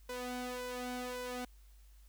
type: tone with flanger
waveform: sawtooth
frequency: 248.9 Hz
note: B3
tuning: 14 cents sharp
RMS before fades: -41 dBFS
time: 0.09-1.45 s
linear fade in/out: 5 ms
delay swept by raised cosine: 2 to 2.7 ms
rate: 1.8 Hz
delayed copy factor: +0.75
effects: added 50 Hz sine -56 dBFS peak until 2.08 s + white hiss -70 dBFS RMS until 2.08 s